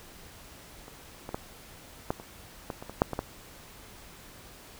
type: clicks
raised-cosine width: 1 ms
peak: -30 / -23 / -17 / -13 / -28 / -19 / -26 / -25 / -6 / -18 / -15 dBFS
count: 11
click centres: 0.881 / 1.291 / 1.345 / 2.105 / 2.199 / 2.702 / 2.825 / 2.896 / 3.019 / 3.133 / 3.191 s
effects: pink hiss -50 dBFS RMS until 4.79 s